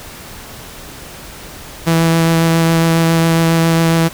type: tone with vibrato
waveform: sawtooth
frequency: 164.81 Hz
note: E3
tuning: in tune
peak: -6 dBFS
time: 1.86-4.09 s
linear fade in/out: 20 ms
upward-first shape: triangle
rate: 7.3 Hz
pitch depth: 12 cents each way
effects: pink hiss -33 dBFS RMS until 4.13 s